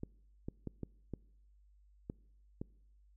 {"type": "clicks", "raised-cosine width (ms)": 3, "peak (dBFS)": -27, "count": 7, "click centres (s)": [0.034, 0.485, 0.673, 0.833, 1.137, 2.099, 2.615], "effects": ["noise-tail reverb RT60 0.8 s tail -25 dB re dry", "added 50 Hz sine -62 dBFS peak until 3.16 s"]}